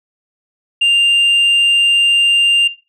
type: tone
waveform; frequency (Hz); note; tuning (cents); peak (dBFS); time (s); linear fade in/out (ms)
sine; 2794; F7; 0; -6; 0.81-2.68; 10
effects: noise-tail reverb RT60 0.3 s tail -17 dB re dry + tanh soft clip ceiling -8 dBFS